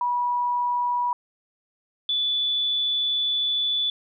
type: tone pair in turn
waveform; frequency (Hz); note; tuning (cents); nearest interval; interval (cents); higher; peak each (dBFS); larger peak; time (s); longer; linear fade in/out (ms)
sine; 973 / 3467; B5 / A7; -26 / -26; octave + minor seventh; 2200; second; -21; neither; 0.01-1.13 / 2.09-3.9; second; 2
effects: none